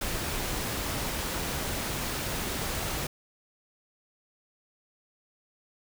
pink noise, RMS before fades -32 dBFS, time 0.01-3.07 s, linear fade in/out 5 ms, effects none

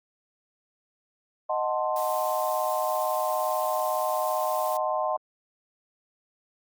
sine chord, D# diminished seventh, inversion none, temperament equal, 622.3 / 740 / 880 / 1046.5 Hz, D#5 / F#5 / A5 / C6, 0 / 0 / 0 / 0 cents, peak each -28 / -30 / -32 / -30 dBFS, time 1.49-5.17 s, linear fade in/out 10 ms
blue noise, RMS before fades -39 dBFS, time 1.96-4.77 s, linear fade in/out 2 ms
effects Opus 48 kbps

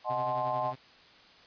sine chord, D# diminished seventh, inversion none, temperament equal with one note detuned, 622.3 / 740 / 859.9 / 1046.5 Hz, D#5 / F#5 / A5 / C6, 0 / 0 / -40 / 0 cents, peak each -34 dBFS, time 0.04-0.74 s, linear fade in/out 50 ms
sawtooth tone with tremolo, 130.81 Hz, C3, in tune, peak -34 dBFS, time 0.09-0.76 s, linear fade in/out 20 ms, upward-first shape triangle, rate 11 Hz, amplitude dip 65%
effects white hiss -56 dBFS RMS until 1.46 s + resampled to 11025 Hz

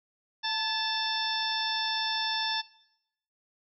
harmonic tone with a mistuned harmonic, 889 Hz, A5, 18 cents sharp, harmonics 1 / 2 / 3 / 4 / 5 / 6, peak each -34 / -34 / -41 / -33 / -40 / -34 dBFS, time 0.43-2.62 s, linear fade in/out 20 ms, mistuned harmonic 2, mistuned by -52 cents, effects noise-tail reverb RT60 0.8 s tail -19 dB re dry

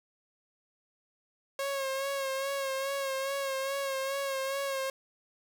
sawtooth tone with vibrato, 544 Hz, C#5, 33 cents flat, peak -27 dBFS, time 1.59-4.9 s, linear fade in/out 2 ms, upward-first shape sine, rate 2.4 Hz, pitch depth 38 cents each way, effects none

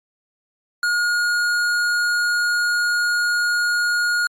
sine tone with hard clipping, 1434 Hz, F6, 45 cents sharp, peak -19 dBFS, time 0.83-4.27 s, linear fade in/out 2 ms, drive 12 dB, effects Opus 48 kbps

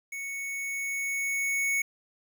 square tone with level ramp, 2217 Hz, C#7, in tune, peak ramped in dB -35 to -25 dBFS, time 0.12-1.82 s, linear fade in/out 5 ms, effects 10-bit

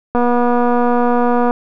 click train, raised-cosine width 1 ms, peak -3 dBFS, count 330, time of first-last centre 0.15-1.51 s, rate 242 Hz, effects none

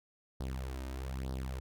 sawtooth tone with flanger, 65.41 Hz, C2, in tune, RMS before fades -39 dBFS, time 0.4-1.6 s, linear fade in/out 5 ms, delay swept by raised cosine 0.2 to 3.3 ms, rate 1.1 Hz, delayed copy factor +0.75, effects none

